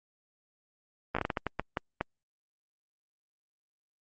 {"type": "slowing click train", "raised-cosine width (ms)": 0.5, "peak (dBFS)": -14, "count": 11, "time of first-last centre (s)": [1.15, 2.01], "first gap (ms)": 15, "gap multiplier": 1.36, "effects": ["Opus 32 kbps"]}